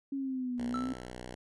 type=exponential two-way sweep; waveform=sine; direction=down then up; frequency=277.7 to 238.8 to 262.7 Hz; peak=-32 dBFS; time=0.12-0.93 s; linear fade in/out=5 ms; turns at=0.65 s
type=tone with vibrato; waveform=5% pulse; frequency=61.74 Hz; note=B1; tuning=in tune; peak=-31 dBFS; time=0.58-1.35 s; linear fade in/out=5 ms; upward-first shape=square; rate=6.1 Hz; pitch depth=14 cents each way
type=tone with exponential decay; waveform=triangle; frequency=1328 Hz; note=E6; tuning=12 cents sharp; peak=-31 dBFS; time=0.74-1.13 s; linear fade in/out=2 ms; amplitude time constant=83 ms
effects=resampled to 24000 Hz